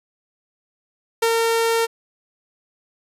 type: tone with ADSR envelope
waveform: sawtooth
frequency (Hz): 457.3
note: A#4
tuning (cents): -33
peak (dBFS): -11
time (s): 1.22-1.87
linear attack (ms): 8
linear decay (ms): 71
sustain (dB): -2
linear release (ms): 27
effects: resampled to 32000 Hz